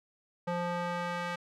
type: tone with band-pass filter sweep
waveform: square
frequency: 174.7 Hz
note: F3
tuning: 1 cent sharp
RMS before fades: -34 dBFS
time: 0.47-1.36 s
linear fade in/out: 10 ms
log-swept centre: 750 to 1600 Hz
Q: 0.91
effects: none